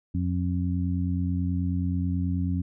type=harmonic tone; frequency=89.3 Hz; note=F2; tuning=39 cents sharp; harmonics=1 / 2 / 3; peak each=-26 / -29 / -31 dBFS; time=0.14-2.62 s; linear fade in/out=10 ms; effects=none